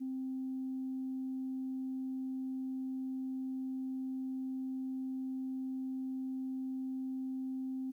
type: tone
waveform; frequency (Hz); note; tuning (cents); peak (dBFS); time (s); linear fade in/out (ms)
sine; 261.8; C4; +1; -35; 0-7.92; 20
effects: tanh soft clip ceiling -31 dBFS + 12-bit